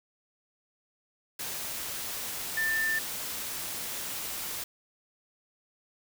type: tone in noise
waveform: sine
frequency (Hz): 1783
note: A6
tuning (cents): +22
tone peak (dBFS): -26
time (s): 2.57-2.99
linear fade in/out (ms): 5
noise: white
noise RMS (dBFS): -36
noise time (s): 1.39-4.64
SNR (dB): +7
effects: none